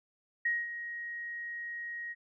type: tone with ADSR envelope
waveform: sine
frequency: 1885 Hz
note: A#6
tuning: 19 cents sharp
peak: -26 dBFS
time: 0.45-2.15 s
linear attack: 7 ms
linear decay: 210 ms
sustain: -11 dB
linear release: 36 ms
effects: none